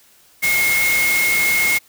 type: tone in noise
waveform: sine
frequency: 2157 Hz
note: C#7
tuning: 48 cents flat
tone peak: -15 dBFS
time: 0.42-1.79 s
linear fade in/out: 20 ms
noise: white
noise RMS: -22 dBFS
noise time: 0.42-1.79 s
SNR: +4 dB
effects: white hiss -52 dBFS RMS until 1.88 s